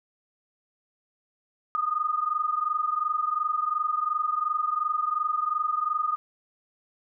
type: tone pair together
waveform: sine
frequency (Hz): 1223.2 / 1246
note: D#6 / D#6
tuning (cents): -30 / +2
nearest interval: unison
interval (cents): 32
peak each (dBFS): -26 / -28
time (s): 1.75-6.16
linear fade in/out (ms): 0
effects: none